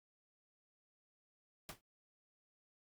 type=noise with exponential decay; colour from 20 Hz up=pink; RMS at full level=-43 dBFS; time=1.69-1.81 s; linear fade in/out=1 ms; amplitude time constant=25 ms; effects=Opus 48 kbps